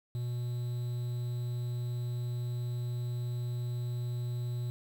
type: tone with quantisation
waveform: triangle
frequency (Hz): 121.4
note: B2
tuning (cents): -29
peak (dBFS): -30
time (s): 0.15-4.7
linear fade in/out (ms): 0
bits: 9
effects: none